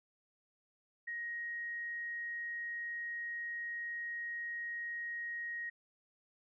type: tone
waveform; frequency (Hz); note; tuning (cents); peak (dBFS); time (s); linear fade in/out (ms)
sine; 1881; A#6; +15; -38; 1.07-5.7; 10
effects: none